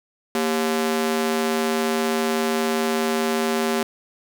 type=ring-modulated tone; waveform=sawtooth; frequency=314.8 Hz; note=D#4; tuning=20 cents sharp; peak=-13 dBFS; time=0.35-3.83 s; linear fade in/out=2 ms; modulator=82.5 Hz; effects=none